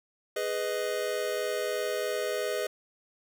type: chord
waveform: square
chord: G# minor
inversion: none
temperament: just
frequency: 415.3 / 498.4 / 623 Hz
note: G#4 / B4 / D#5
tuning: 0 / +16 / +2 cents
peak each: -34 dBFS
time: 0.36-2.67 s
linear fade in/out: 5 ms
effects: none